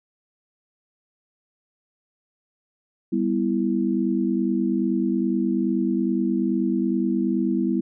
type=chord; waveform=sine; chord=E minor; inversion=first; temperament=just; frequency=197.78 / 247.2 / 329.6 Hz; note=G3 / B3 / E4; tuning=+16 / +2 / 0 cents; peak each=-24 dBFS; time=3.12-7.81 s; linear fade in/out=10 ms; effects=none